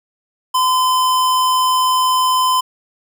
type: tone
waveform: square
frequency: 1022 Hz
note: C6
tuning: 41 cents flat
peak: -13 dBFS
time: 0.54-2.61 s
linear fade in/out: 10 ms
effects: none